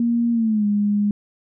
sine tone with pitch glide, 235.1 to 205.9 Hz, A#3 to G#3, +15 to -15 cents, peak -16 dBFS, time 0-1.11 s, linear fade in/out 2 ms, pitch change -230 cents, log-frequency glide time 0.32-0.66 s, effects none

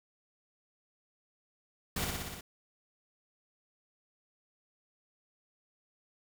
pink noise with echo, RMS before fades -34 dBFS, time 1.96-2.05 s, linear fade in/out 5 ms, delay 60 ms, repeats 6, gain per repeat -2 dB, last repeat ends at 2.41 s, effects none

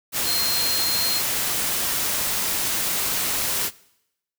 sine tone in noise, 4200 Hz, C8, 6 cents sharp, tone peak -23 dBFS, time 0.24-1.22 s, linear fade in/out 50 ms, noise white, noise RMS -24 dBFS, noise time 0.12-3.71 s, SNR -2 dB, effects noise-tail reverb RT60 0.8 s tail -21 dB re dry

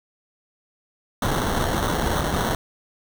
pink noise with sample-and-hold, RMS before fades -23 dBFS, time 1.22-2.55 s, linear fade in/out 2 ms, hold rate 2450 Hz, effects none

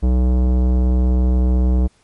sine tone with tanh clipping, 62.5 Hz, B1, 21 cents sharp, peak -14 dBFS, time 0.02-1.88 s, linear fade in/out 20 ms, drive 17 dB, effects pink hiss -57 dBFS RMS until 2.03 s + MP3 48 kbps

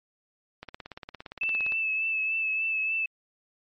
click train, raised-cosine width 0.3 ms, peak -23 dBFS, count 20, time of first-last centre 0.63-1.722 s, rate 17.4 Hz
sine tone with vibrato, 2620 Hz, E7, 11 cents flat, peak -25 dBFS, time 1.41-3.06 s, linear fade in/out 5 ms, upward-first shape triangle, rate 3.4 Hz, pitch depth 32 cents each way
effects MP3 32 kbps

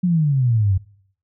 sine exponential sweep, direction down, 185 to 91.5 Hz, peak -14 dBFS, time 0.03-0.78 s, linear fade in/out 10 ms, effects noise-tail reverb RT60 0.6 s tail -21 dB re dry

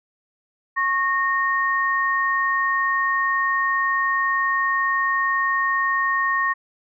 sine tone pair together, 1095.5 / 1850 Hz, C#6 / A#6, -21 / -14 cents, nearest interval major sixth, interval 907 cents, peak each -21 dBFS, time 0.76-6.54 s, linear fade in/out 20 ms, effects none

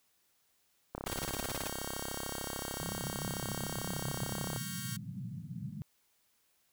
click train, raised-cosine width 1 ms, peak -24 dBFS, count 122, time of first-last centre 0.95-4.562 s, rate 33.5 Hz
pink noise bursts, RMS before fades -37 dBFS, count 12, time 1.06-1.677 s, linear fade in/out 5 ms, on 23 ms, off 31 ms
5% pulse chord, G half-diminished seventh, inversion second, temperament equal, 1108.7 / 1396.9 / 1568 / 1864.7 Hz, Db6 / F6 / G6 / Bb6, 0 / 0 / 0 / 0 cents, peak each -36 / -36 / -33 / -36 dBFS, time 1.08-4.97 s, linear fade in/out 10 ms
white band-pass noise, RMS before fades -42 dBFS, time 2.81-5.82 s, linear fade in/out 0 ms, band 110 to 200 Hz, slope 48 dB/octave
effects white hiss -73 dBFS RMS until 6.72 s

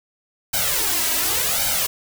white noise with flanger, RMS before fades -21 dBFS, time 0.53-1.87 s, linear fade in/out 10 ms, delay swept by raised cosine 1.3 to 3.1 ms, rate 0.89 Hz, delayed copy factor +0.9, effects none

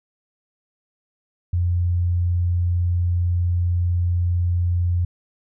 sine tone, 87.8 Hz, F2, 10 cents sharp, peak -17 dBFS, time 1.53-5.05 s, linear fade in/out 5 ms, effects none

